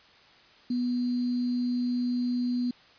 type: tone with sample-and-hold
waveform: sine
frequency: 245.7 Hz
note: B3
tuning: 9 cents flat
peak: -25 dBFS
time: 0.7-2.71 s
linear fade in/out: 5 ms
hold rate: 4410 Hz
effects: white hiss -56 dBFS RMS until 2.98 s + resampled to 11025 Hz